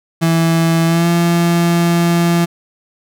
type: tone with pitch glide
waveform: 35% pulse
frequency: 165 to 170.62 Hz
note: E3 to F3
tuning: +2 to -40 cents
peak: -9 dBFS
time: 0.21-2.46 s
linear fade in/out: 20 ms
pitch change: +58 cents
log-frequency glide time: 0.86-1.08 s
effects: none